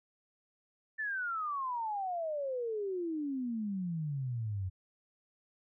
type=exponential sweep; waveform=sine; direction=down; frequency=1790 to 90.4 Hz; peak=-33 dBFS; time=0.98-4.7 s; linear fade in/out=20 ms; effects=none